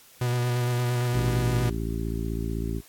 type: tone with vibrato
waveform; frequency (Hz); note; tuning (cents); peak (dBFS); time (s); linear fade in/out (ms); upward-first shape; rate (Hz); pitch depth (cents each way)
45% pulse; 122.3; B2; -16; -23; 0.21-1.7; 5; square; 8.7; 17
type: harmonic tone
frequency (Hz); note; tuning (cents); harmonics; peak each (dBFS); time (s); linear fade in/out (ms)
55.9; A1; +28; 1 / 2 / 3 / 4 / 5 / 6 / 7; -30 / -33 / -35 / -36 / -37 / -38 / -38; 1.12-2.82; 50
effects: white hiss -53 dBFS RMS until 2.88 s + AAC 64 kbps